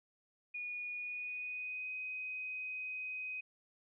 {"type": "tone with pitch glide", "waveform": "sine", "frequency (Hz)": [2452, 2512], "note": ["D#7", "D#7"], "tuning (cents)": [-26, 16], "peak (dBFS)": -39, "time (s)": [0.54, 3.41], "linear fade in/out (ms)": 10, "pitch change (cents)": 42, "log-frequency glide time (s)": [0.96, 1.92], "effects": []}